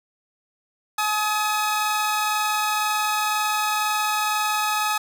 sawtooth tone pair together, 851 / 1265.5 Hz, G#5 / D#6, +42 / +29 cents, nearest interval perfect fifth, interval 687 cents, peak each -20 dBFS, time 0.98-4.98 s, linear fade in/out 5 ms, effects none

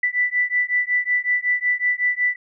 sine beating tone pair, 1975.5 / 1980.9 Hz, B6 / B6, 0 / +5 cents, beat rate 5.4 Hz, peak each -21 dBFS, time 0.03-2.36 s, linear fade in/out 5 ms, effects none

